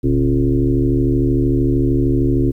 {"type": "tone with frequency modulation", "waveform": "sine", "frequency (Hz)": 196, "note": "G3", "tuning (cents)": 0, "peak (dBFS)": -12, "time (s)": [0.03, 2.52], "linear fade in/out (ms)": 20, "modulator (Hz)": 73.1, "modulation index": 2.4, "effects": ["9-bit"]}